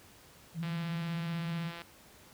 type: tone with vibrato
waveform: sine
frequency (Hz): 164.81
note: E3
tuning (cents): 0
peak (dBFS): -33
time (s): 0.54-1.72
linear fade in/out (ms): 50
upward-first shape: sine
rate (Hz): 16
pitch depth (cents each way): 62
type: click train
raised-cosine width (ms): 0.3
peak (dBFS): -28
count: 203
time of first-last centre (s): 0.63-1.818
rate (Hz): 170
effects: pink hiss -57 dBFS RMS until 2.33 s + high-pass 60 Hz 12 dB/octave